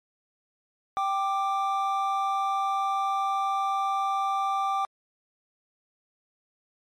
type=tone pair together; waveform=triangle; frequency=782 / 1182.1 Hz; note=G5 / D6; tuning=-4 / +11 cents; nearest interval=perfect fifth; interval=715 cents; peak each=-25 dBFS; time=0.97-4.85 s; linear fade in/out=0 ms; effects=MP3 64 kbps